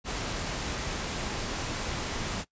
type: noise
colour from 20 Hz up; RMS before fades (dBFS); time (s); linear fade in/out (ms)
pink; -33; 0.04-2.45; 50
effects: noise-tail reverb RT60 0.1 s tail -19 dB re dry + resampled to 16000 Hz